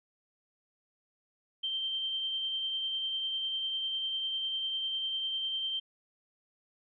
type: tone with tremolo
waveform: sine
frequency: 3136 Hz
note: G7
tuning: in tune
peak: -30 dBFS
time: 1.63-5.8 s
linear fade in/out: 10 ms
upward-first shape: sine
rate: 10 Hz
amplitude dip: 25%
effects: none